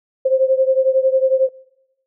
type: beating tone pair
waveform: sine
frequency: 523.3 / 534.3 Hz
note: C5 / C5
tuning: 0 / +36 cents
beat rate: 11 Hz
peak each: -14 / -17 dBFS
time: 0.25-1.49 s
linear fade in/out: 10 ms
effects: noise-tail reverb RT60 0.9 s tail -23 dB re dry